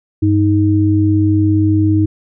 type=tone pair together; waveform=sine; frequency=98.75 / 313.5 Hz; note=G2 / D#4; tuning=+13 / +13 cents; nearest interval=octave + minor sixth; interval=2000 cents; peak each=-12 dBFS; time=0.22-2.06 s; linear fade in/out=10 ms; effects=none